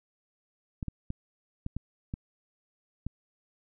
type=clicks; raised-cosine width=5 ms; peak=-21 dBFS; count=7; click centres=0.828 / 0.883 / 1.104 / 1.664 / 1.766 / 2.139 / 3.066 s; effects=none